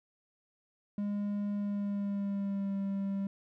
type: tone with pitch glide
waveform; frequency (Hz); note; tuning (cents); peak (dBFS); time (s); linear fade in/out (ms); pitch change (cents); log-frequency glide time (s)
triangle; 204.4 to 196.75; G#3 to G3; -27 to +7; -29; 0.98-3.27; 2; -66; 1.54-2.76
effects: none